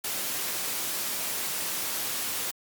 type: high-pass noise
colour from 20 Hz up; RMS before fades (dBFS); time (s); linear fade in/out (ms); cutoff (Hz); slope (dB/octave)
white; -31; 0.04-2.51; 5; 130; 12
effects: Opus 48 kbps